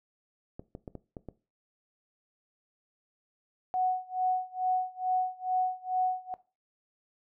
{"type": "clicks", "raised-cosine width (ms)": 2, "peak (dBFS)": -27, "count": 6, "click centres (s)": [0.595, 0.751, 0.878, 0.953, 1.168, 1.287]}
{"type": "tone with tremolo", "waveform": "sine", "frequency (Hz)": 740, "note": "F#5", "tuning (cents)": 0, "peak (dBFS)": -23, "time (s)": [3.74, 6.34], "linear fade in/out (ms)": 0, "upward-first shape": "sine", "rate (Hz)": 2.3, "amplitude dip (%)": 95}
{"effects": ["noise-tail reverb RT60 0.3 s tail -18 dB re dry"]}